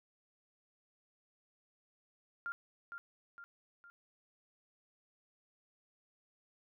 sine tone with echo, 1396.9 Hz, F6, in tune, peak -37 dBFS, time 2.46-2.52 s, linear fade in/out 0 ms, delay 460 ms, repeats 3, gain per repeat -6 dB, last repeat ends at 3.9 s, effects none

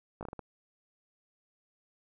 slowing click train, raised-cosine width 1 ms, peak -26 dBFS, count 6, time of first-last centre 0.21-0.393 s, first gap 18 ms, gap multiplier 1.36, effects none

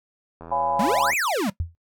click train, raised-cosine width 1 ms, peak -25 dBFS, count 61, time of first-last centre 0.41-1.133 s, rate 83 Hz
sine chord, C# dominant seventh, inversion none, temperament just, 554.4 / 693 / 831.5 / 997.9 Hz, C#5 / E#5 / G#5 / B5, 0 / -14 / +2 / +18 cents, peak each -29 / -29 / -24 / -26 dBFS, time 0.51-1.11 s, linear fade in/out 10 ms
square exponential two-way sweep, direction up then down, 178.9 to 2637 to 178.9 Hz, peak -22 dBFS, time 0.79-1.5 s, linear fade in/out 5 ms, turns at 1.15 s
sine tone with exponential decay, 84.1 Hz, E2, 35 cents sharp, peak -19 dBFS, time 1.6-1.75 s, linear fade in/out 0 ms, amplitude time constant 31 ms
effects noise-tail reverb RT60 0.1 s tail -18 dB re dry

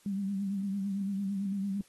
sine tone with vibrato, 197.1 Hz, G3, 10 cents sharp, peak -30 dBFS, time 0.06-1.81 s, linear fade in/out 2 ms, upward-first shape triangle, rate 8.9 Hz, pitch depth 65 cents each way, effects white hiss -63 dBFS RMS until 1.88 s + AAC 32 kbps

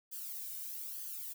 violet noise with flanger, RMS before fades -43 dBFS, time 0.11-1.34 s, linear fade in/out 20 ms, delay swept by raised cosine 0.64 to 1.36 ms, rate 1.1 Hz, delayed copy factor +0.7, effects none

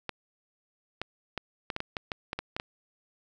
clicks, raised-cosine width 0.3 ms, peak -16 dBFS, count 12, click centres 0.093 / 1.016 / 1.377 / 1.702 / 1.764 / 1.804 / 1.968 / 2.118 / 2.331 / 2.39 / 2.565 / 2.599 s, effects none

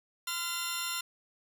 15% pulse tone cluster, 1020 / 1384 / 3592 Hz, C6 / F6 / A7, -44 / -16 / +35 cents, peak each -34 / -29 / -30 dBFS, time 0.27-1.01 s, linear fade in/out 5 ms, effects none

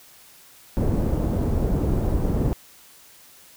pink low-pass noise, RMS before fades -22 dBFS, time 0.77-2.53 s, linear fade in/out 0 ms, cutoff 420 Hz, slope 12 dB/octave, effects white hiss -50 dBFS RMS until 3.56 s

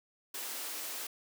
white high-pass noise, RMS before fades -40 dBFS, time 0.34-1.07 s, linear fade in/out 5 ms, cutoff 250 Hz, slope 48 dB/octave, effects none

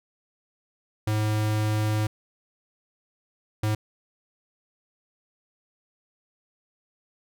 square tone bursts at uneven times, 107.2 Hz, A2, 45 cents flat, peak -23 dBFS, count 2, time 1.07-2.07 / 3.63-3.75 s, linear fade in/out 5 ms, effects none

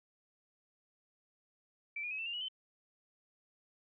sine tone with pitch steps, 2327 / 2436 / 2549 / 2668 / 2793 / 2923 / 3060 Hz, D7 / D#7 / D#7 / E7 / F7 / F#7 / G7, -17 / -37 / +41 / +20 / -1 / -22 / -42 cents, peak -37 dBFS, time 1.96-2.485 s, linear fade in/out 5 ms, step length 75 ms, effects none

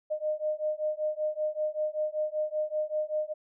sine beating tone pair, 610 / 615.2 Hz, D#5 / D#5, -34 / -20 cents, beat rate 5.2 Hz, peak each -31 dBFS, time 0.1-3.34 s, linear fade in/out 20 ms, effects none

